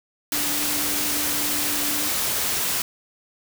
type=tone in noise; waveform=sine; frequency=293.7 Hz; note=D4; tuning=in tune; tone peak=-33 dBFS; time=0.32-2.09 s; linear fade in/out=2 ms; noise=white; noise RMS=-24 dBFS; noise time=0.32-2.82 s; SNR=-12 dB; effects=none